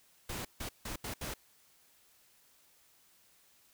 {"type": "noise bursts at uneven times", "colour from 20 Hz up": "pink", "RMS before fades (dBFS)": -40, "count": 5, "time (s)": [[0.29, 0.45], [0.6, 0.69], [0.85, 0.96], [1.04, 1.14], [1.21, 1.34]], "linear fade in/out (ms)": 5, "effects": ["white hiss -66 dBFS RMS until 3.73 s"]}